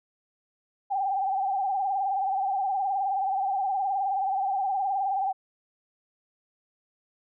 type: tone with vibrato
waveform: sine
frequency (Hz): 781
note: G5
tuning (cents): -7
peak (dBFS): -24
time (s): 0.9-5.33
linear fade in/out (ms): 20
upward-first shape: sine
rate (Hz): 19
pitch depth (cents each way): 71
effects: none